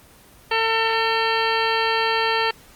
harmonic tone, 450 Hz, A4, 39 cents sharp, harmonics 1 / 2 / 3 / 4 / 5 / 6 / 7 / 9 / 10, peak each -25 / -23 / -27 / -26 / -31 / -27 / -29 / -34 / -32 dBFS, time 0.51-2.51 s, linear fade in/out 5 ms, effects pink hiss -49 dBFS RMS until 2.75 s + Opus 24 kbps

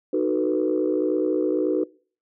sine chord, B dominant seventh, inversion first, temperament just, 308.7 / 370.4 / 444.5 / 493.9 Hz, D#4 / F#4 / A4 / B4, -14 / +2 / +18 / 0 cents, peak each -24 / -23 / -27 / -25 dBFS, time 0.13-1.84 s, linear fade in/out 5 ms, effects noise-tail reverb RT60 0.4 s tail -22 dB re dry + tanh soft clip ceiling -11 dBFS

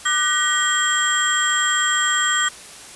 sine tone cluster, 1195 / 1503 / 1904 / 3219 / 7550 Hz, D6 / F#6 / A#6 / G7 / A#8, +30 / +27 / +36 / +45 / +21 cents, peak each -23 dBFS, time 0.05-2.49 s, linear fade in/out 10 ms, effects white hiss -39 dBFS RMS until 2.95 s + resampled to 24000 Hz

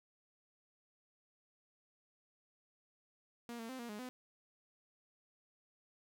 sawtooth tone with pitch steps, 236.7 / 227.4 / 259.4 / 236.8 / 209.1 / 252.8 Hz, A#3 / A#3 / C4 / A#3 / G#3 / B3, +27 / -43 / -15 / +27 / +12 / +41 cents, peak -40 dBFS, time 3.49-4.09 s, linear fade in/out 0 ms, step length 100 ms, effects none

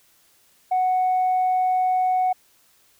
sine tone, 740 Hz, F#5, in tune, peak -16 dBFS, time 0.71-2.33 s, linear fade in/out 10 ms, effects tanh soft clip ceiling -15 dBFS + white hiss -59 dBFS RMS until 2.99 s

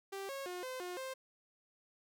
sawtooth tone with pitch steps, 391.5 / 547 / 359.1 / 514 / 358.4 / 525 Hz, G4 / C#5 / F4 / C5 / F4 / C5, -2 / -23 / +48 / -31 / +45 / +6 cents, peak -37 dBFS, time 0.12-1.14 s, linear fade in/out 10 ms, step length 170 ms, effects none

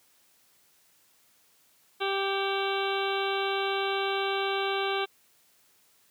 harmonic tone with a mistuned harmonic, 392 Hz, G4, in tune, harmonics 1 / 2 / 3 / 4 / 6 / 7 / 8 / 9 / 10, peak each -30 / -33 / -35 / -36 / -38 / -38 / -39 / -40 / -40 dBFS, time 2-5.06 s, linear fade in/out 20 ms, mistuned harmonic 6, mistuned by -45 cents, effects white hiss -64 dBFS RMS until 6.1 s + high-pass 80 Hz 12 dB/octave

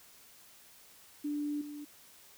sine tone with level steps, 293.7 Hz, D4, in tune, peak -32 / -41 dBFS, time 1.24-1.85 s, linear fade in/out 10 ms, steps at 1.61 s, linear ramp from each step 5 ms, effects white hiss -58 dBFS RMS until 2.37 s

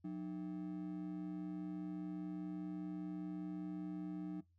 triangle ring-modulated tone, 242.4 Hz, B3, 32 cents flat, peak -36 dBFS, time 0.04-4.41 s, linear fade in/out 10 ms, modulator 62.5 Hz, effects noise-tail reverb RT60 0.2 s tail -22 dB re dry + added 86 Hz sine -70 dBFS peak until 4.58 s

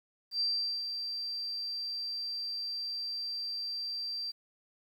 sine tone with ADSR envelope, 4699 Hz, D8, in tune, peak -27 dBFS, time 0.31-4.32 s, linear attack 94 ms, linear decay 420 ms, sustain -7 dB, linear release 19 ms, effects 10-bit

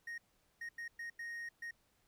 triangle tone bursts at uneven times, 1864.7 Hz, A#6, in tune, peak -40 dBFS, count 6, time 0.07-0.18 / 0.61-0.69 / 0.78-0.88 / 0.99-1.1 / 1.19-1.49 / 1.62-1.71 s, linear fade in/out 5 ms, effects pink hiss -75 dBFS RMS until 2.07 s

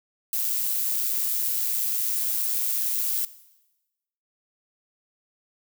violet noise with amplitude modulation, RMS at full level -24 dBFS, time 0.33-3.25 s, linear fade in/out 2 ms, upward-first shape sine, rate 117 Hz, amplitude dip 40%, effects noise-tail reverb RT60 1.0 s tail -17 dB re dry

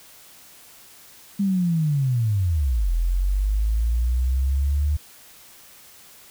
sine linear two-way sweep, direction down then up, 202.8 to 41.14 to 75.1 Hz, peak -18 dBFS, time 1.39-4.97 s, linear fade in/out 10 ms, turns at 2.92 s, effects white hiss -48 dBFS RMS until 6.3 s

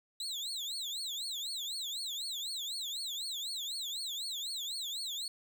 35% pulse tone with vibrato, 3814 Hz, A#7, 39 cents sharp, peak -35 dBFS, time 0.2-5.28 s, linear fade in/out 2 ms, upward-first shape triangle, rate 4 Hz, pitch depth 280 cents each way, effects none

